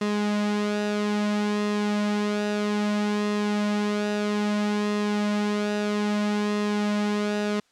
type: tone with flanger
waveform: sawtooth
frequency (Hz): 208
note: G#3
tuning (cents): +3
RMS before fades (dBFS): -25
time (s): 0.01-7.6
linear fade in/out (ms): 5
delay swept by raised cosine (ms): 1.3 to 3.9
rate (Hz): 0.61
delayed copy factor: -0.5
effects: white hiss -64 dBFS RMS until 7.71 s + low-pass 6000 Hz 12 dB/octave